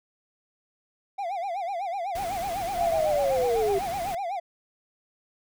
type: tone with vibrato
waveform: triangle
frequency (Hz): 738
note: F#5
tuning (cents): -5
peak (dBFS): -26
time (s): 1.18-4.4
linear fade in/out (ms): 10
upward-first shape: sine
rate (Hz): 8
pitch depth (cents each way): 170
type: noise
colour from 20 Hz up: pink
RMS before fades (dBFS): -39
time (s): 2.15-4.15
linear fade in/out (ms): 5
type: linear sweep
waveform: sine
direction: down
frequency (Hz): 709 to 382.9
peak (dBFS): -22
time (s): 2.77-3.79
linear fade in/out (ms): 10
effects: none